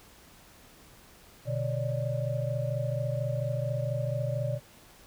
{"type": "tone cluster", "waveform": "sine", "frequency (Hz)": [123.1, 147.4, 564, 598], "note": ["B2", "D3", "C#5", "D5"], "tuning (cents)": [-5, 7, 30, 31], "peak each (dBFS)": [-30, -36, -36, -35], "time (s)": [1.45, 4.6], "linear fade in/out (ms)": 50, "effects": ["pink hiss -55 dBFS RMS until 5.06 s"]}